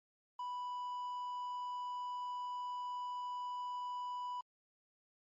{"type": "tone with quantisation", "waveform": "triangle", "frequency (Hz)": 987.8, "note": "B5", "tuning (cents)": 0, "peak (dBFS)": -37, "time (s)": [0.39, 4.41], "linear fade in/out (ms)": 5, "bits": 11, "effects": ["MP3 32 kbps"]}